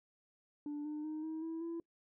sine tone with pitch steps, 293.7 / 301.4 / 309.4 / 317.5 / 325.9 / 334.5 Hz, D4 / D4 / D#4 / D#4 / E4 / E4, 0 / +45 / -10 / +35 / -20 / +25 cents, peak -36 dBFS, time 0.66-1.8 s, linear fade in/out 2 ms, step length 190 ms, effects noise-tail reverb RT60 0.1 s tail -25 dB re dry + tanh soft clip ceiling -37 dBFS

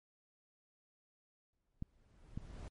brown noise with exponential growth, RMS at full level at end -45 dBFS, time 1.53-2.68 s, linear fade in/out 1 ms, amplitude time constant 250 ms
clicks, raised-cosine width 5 ms, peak -28 dBFS, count 2, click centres 1.824 / 2.375 s
effects MP3 48 kbps

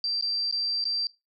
sine tone with dropouts, 4699 Hz, D8, in tune, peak -25 dBFS, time 0.04-1.07 s, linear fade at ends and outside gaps 1 ms, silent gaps 0.211-0.224 / 0.512-0.525 / 0.841-0.853 s, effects noise-tail reverb RT60 0.2 s tail -18 dB re dry

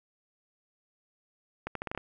accelerating click train, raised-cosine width 0.5 ms, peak -19 dBFS, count 7, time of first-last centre 1.67-1.976 s, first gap 83 ms, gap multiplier 0.8, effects none

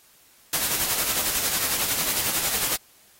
white noise with tremolo, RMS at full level -23 dBFS, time 0.53-2.76 s, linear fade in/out 2 ms, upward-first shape sine, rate 11 Hz, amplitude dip 45%, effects white hiss -56 dBFS RMS until 3.19 s + AAC 48 kbps

